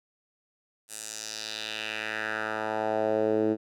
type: tone with band-pass filter sweep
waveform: 10% pulse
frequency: 108.8 Hz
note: A2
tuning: 19 cents flat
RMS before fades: -30 dBFS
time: 0.88-3.57 s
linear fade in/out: 50 ms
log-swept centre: 9300 to 330 Hz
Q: 2.2
effects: none